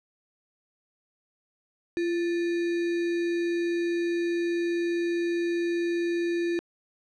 sine tone with sample-and-hold, 342.4 Hz, F4, 34 cents flat, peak -24 dBFS, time 1.97-6.59 s, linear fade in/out 0 ms, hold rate 2100 Hz, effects low-pass 4000 Hz 12 dB/octave

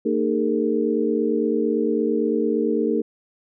harmonic tone with a mistuned harmonic, 76.2 Hz, D#2, 36 cents flat, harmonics 3 / 4 / 5 / 6, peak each -24 / -24 / -24 / -24 dBFS, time 0.05-3.02 s, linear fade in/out 10 ms, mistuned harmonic 5, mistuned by +120 cents, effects none

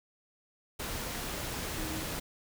sine tone in noise, 315.6 Hz, D#4, 25 cents sharp, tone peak -40 dBFS, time 1.77-2.04 s, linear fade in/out 10 ms, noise pink, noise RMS -37 dBFS, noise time 0.79-2.2 s, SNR -6 dB, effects none

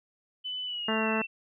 sine tone with pitch glide, 3003 to 2691 Hz, F#7 to E7, +25 to +35 cents, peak -32 dBFS, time 0.44-1.27 s, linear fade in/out 20 ms, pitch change -190 cents, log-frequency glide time 0.65-1.09 s
harmonic tone, 220 Hz, A3, in tune, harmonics 1 / 2 / 3 / 4 / 5 / 6 / 7 / 8 / 9, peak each -30 / -33 / -35 / -36 / -37 / -38 / -38 / -39 / -40 dBFS, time 0.88-1.22 s, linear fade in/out 5 ms
effects none

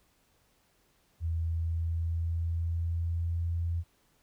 sine tone with pitch glide, 82.41 to 84.63 Hz, E2 to E2, 0 to +46 cents, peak -28 dBFS, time 1.2-3.84 s, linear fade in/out 50 ms, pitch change +46 cents, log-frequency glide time 1.41-3.47 s, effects pink hiss -69 dBFS RMS until 4.22 s

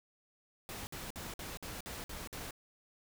pink noise bursts, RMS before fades -44 dBFS, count 8, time 0.69-2.508 s, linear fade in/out 0 ms, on 180 ms, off 54 ms, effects none

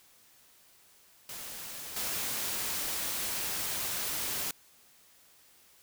white noise with level steps, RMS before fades -42 / -34 dBFS, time 1.29-4.51 s, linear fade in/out 2 ms, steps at 1.96 s, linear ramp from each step 5 ms, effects white hiss -61 dBFS RMS until 5.82 s

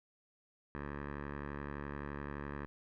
10% pulse tone with low-pass filter, 71.7 Hz, D2, 41 cents flat, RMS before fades -43 dBFS, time 0.75-2.66 s, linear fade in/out 0 ms, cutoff 1600 Hz, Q 2.7, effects none

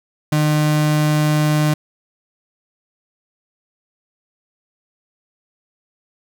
35% pulse tone, 151.6 Hz, D#3, 45 cents flat, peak -12 dBFS, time 0.32-1.74 s, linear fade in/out 5 ms, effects none

